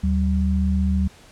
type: tone pair together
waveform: sine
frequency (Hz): 75.8 / 191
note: D#2 / G3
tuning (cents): -45 / -45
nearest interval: octave + major third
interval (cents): 1600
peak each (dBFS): -19 / -21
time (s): 0.03-1.08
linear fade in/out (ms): 10
effects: pink hiss -49 dBFS RMS until 1.31 s + low-pass 9000 Hz 12 dB/octave